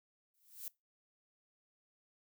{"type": "noise with exponential growth", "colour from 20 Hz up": "violet", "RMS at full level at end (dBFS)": -41, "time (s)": [0.34, 0.68], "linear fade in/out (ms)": 2, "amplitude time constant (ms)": 72, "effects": ["noise-tail reverb RT60 0.2 s tail -21 dB re dry"]}